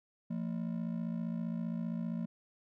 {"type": "ring-modulated tone", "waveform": "triangle", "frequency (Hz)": 200.2, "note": "G3", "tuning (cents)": 37, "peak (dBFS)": -29, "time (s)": [0.3, 2.26], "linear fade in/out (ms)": 10, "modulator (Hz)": 27.6, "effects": []}